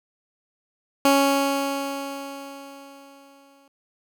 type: tone with exponential decay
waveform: 15% pulse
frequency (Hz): 277.2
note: C#4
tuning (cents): 0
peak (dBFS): -8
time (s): 1.05-3.68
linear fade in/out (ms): 2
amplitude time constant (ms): 570
effects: none